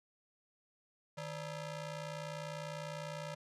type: ring-modulated tone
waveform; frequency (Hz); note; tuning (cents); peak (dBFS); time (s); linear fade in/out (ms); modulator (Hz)
sawtooth; 370; F#4; 0; -34; 1.17-3.35; 10; 215
effects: low-pass 8000 Hz 12 dB/octave